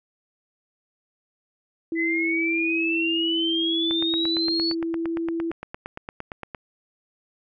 sine tone with pitch glide, 329.4 to 332.3 Hz, E4 to E4, -1 to +14 cents, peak -24 dBFS, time 1.92-5.51 s, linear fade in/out 2 ms, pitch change +15 cents, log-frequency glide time 4.35-5.23 s
sine exponential sweep, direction up, 2003 to 4506 Hz, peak -23 dBFS, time 1.95-4.75 s, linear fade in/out 50 ms
click train, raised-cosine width 0.5 ms, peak -18 dBFS, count 24, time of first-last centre 3.91-6.548 s, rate 8.72 Hz
effects none

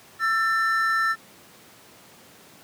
triangle tone pair together, 1335 / 1783.8 Hz, E6 / A6, +22 / +23 cents, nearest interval perfect fourth, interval 501 cents, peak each -21 dBFS, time 0.19-1.16 s, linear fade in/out 50 ms, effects pink hiss -50 dBFS RMS until 2.63 s + high-pass 150 Hz 12 dB/octave

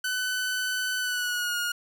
sawtooth tone with pitch glide, 1505 to 1432.1 Hz, F#6 to F6, +29 to +43 cents, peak -23 dBFS, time 0.04-1.72 s, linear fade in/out 5 ms, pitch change -86 cents, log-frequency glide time 0.98-1.56 s, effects none

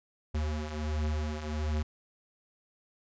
square beating tone pair, 75.2 / 76.6 Hz, D2 / D#2, +42 / -27 cents, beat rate 1.4 Hz, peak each -37 / -32 dBFS, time 0.34-1.83 s, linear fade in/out 10 ms, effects resampled to 16000 Hz

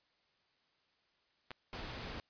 clicks, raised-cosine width 0.3 ms, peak -29 dBFS, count 2, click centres 1.507 / 1.515 s
pink noise, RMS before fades -44 dBFS, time 1.73-2.2 s, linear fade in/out 0 ms
effects white hiss -75 dBFS RMS until 2.29 s + resampled to 11025 Hz

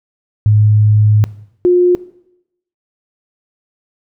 sine tone pair in turn, 106.1 / 356.9 Hz, G#2 / F4, +38 / +38 cents, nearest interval octave + major sixth, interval 2100 cents, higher second, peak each -6 dBFS, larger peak neither, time 0.46-1.24 / 1.65-1.95 s, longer first, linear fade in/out 0 ms, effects noise-tail reverb RT60 0.8 s tail -19 dB re dry

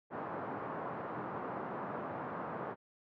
white band-pass noise, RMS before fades -41 dBFS, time 0.1-2.76 s, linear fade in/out 50 ms, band 120 to 1200 Hz, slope 24 dB/octave, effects none

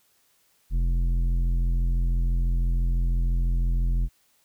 triangle tone with tanh clipping, 43 Hz, F1, 26 cents flat, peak -22 dBFS, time 0.7-4.09 s, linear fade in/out 50 ms, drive 14 dB, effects white hiss -65 dBFS RMS until 4.44 s

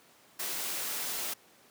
white noise, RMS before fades -35 dBFS, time 0.39-1.34 s, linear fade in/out 10 ms, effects pink hiss -60 dBFS RMS until 1.7 s + high-pass 200 Hz 12 dB/octave

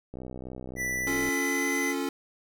click train, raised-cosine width 2 ms, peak -26 dBFS, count 74, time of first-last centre 0.14-1.288 s, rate 63.6 Hz
square tone with pitch glide, 1975.5 to 2022 Hz, B6 to B6, 0 to +40 cents, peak -29 dBFS, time 0.76-1.95 s, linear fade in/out 50 ms, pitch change +40 cents, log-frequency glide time 0.98-1.71 s
square chord, Db augmented, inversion none, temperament equal, 277.2 / 349.2 / 440 Hz, Db4 / F4 / A4, 0 / 0 / 0 cents, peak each -31 / -35 / -36 dBFS, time 1.07-2.09 s, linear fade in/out 2 ms
effects none

